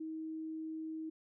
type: tone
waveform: sine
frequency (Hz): 317.6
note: D#4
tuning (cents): +36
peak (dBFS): -39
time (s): 0-1.1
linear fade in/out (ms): 10
effects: none